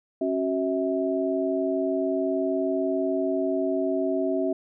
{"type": "tone cluster", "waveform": "sine", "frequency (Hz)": [273.6, 373.7, 647], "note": ["C#4", "F#4", "E5"], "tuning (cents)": [-23, 17, -32], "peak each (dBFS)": -27, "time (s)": [0.21, 4.53], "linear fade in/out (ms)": 5, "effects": []}